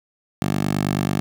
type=tone with high-pass filter; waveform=10% pulse; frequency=49.23 Hz; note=G1; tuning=8 cents sharp; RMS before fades=-22 dBFS; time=0.42-1.2 s; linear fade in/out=0 ms; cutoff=150 Hz; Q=1.4; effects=none